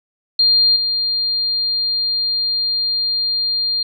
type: tone with level steps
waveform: sine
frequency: 4200 Hz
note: C8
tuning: 6 cents sharp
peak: -10 / -16 dBFS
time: 0.39-3.83 s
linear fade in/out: 5 ms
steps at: 0.76 s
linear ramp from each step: 2 ms
effects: none